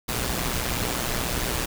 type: noise with amplitude modulation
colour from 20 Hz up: pink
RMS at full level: -24 dBFS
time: 0.08-1.66 s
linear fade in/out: 10 ms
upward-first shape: sine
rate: 122 Hz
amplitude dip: 65%
effects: none